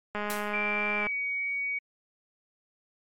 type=click train; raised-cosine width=0.5 ms; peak=-18 dBFS; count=192; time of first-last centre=0.15-1.068 s; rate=208 Hz
type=noise with exponential decay; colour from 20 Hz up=white; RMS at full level=-33 dBFS; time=0.3-0.57 s; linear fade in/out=0 ms; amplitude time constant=58 ms
type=tone with pitch glide; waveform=sine; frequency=2349 to 2251 Hz; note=D7 to C#7; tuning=0 to +26 cents; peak=-28 dBFS; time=0.53-1.79 s; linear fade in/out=10 ms; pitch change=-74 cents; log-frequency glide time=0.98-1.14 s
effects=MP3 64 kbps